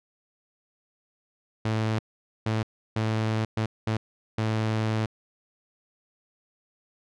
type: tone bursts at uneven times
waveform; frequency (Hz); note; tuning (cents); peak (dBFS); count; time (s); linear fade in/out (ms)
sawtooth; 110; A2; 0; -20; 6; 1.65-1.99 / 2.46-2.63 / 2.96-3.45 / 3.57-3.66 / 3.87-3.97 / 4.38-5.06; 5
effects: low-pass 5000 Hz 12 dB/octave